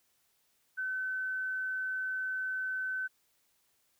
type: tone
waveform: sine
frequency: 1522 Hz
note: F#6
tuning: 48 cents sharp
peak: -32 dBFS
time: 0.77-3.08 s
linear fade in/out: 20 ms
effects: white hiss -73 dBFS RMS until 3.99 s